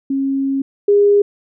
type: tone pair in turn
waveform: sine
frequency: 272 / 407.5 Hz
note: C#4 / G#4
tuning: -33 / -33 cents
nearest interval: perfect fifth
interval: 700 cents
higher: second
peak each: -15 / -8 dBFS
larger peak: second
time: 0.1-0.62 / 0.88-1.22 s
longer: first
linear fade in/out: 5 ms
effects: none